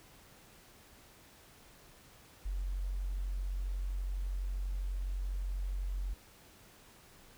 sine tone, 46.07 Hz, F#1, 7 cents flat, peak -33 dBFS, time 2.45-6.14 s, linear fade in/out 10 ms, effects pink hiss -59 dBFS RMS until 7.37 s

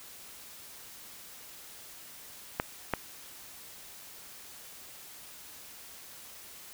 clicks, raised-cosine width 0.5 ms, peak -12 dBFS, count 2, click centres 2.599 / 2.937 s, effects white hiss -49 dBFS RMS until 6.73 s

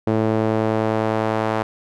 sawtooth tone with band-pass filter sweep, 110 Hz, A2, in tune, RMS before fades -20 dBFS, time 0.07-1.63 s, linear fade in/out 5 ms, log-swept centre 400 to 830 Hz, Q 1, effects none

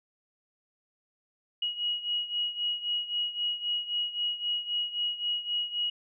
sine beating tone pair, 2900 / 2903.8 Hz, F#7 / F#7, -35 / -33 cents, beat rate 3.8 Hz, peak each -30 / -34 dBFS, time 1.62-5.9 s, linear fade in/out 5 ms, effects none

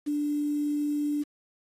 sine tone with quantisation, 293.7 Hz, D4, in tune, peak -25 dBFS, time 0.06-1.24 s, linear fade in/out 20 ms, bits 8, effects AAC 32 kbps

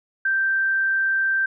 sine tone, 1567 Hz, G6, 1 cent flat, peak -18 dBFS, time 0.25-1.46 s, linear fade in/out 5 ms, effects none

